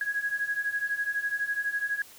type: beating tone pair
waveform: sine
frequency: 1653 / 1665 Hz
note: G#6 / G#6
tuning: -9 / +4 cents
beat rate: 12 Hz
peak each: -32 / -29 dBFS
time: 0.01-2.02 s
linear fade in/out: 2 ms
effects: white hiss -51 dBFS RMS until 2.18 s